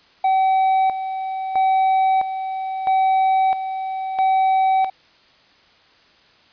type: tone with tremolo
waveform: triangle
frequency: 763 Hz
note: G5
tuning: 47 cents flat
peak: -12 dBFS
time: 0.24-4.9 s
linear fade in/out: 5 ms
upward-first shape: square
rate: 0.76 Hz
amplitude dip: 65%
effects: white hiss -53 dBFS RMS until 6.52 s + resampled to 11025 Hz